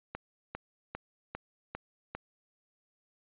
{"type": "click train", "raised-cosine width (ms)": 0.5, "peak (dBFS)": -22, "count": 6, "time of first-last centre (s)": [0.15, 2.15], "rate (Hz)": 2.5, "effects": ["resampled to 8000 Hz"]}